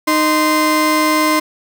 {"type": "tone pair together", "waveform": "30% pulse", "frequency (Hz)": [308.8, 1038.7], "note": ["D#4", "C6"], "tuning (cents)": [-13, -13], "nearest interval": "octave + major sixth", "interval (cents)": 2100, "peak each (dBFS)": -12, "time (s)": [0.07, 1.4], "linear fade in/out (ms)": 10, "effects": []}